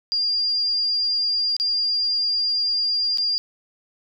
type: tone with dropouts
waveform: sine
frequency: 4803 Hz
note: D8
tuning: 38 cents sharp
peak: -19 dBFS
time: 0.12-3.38 s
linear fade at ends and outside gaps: 0 ms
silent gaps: 1.566-1.599 / 3.174-3.183 s
effects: none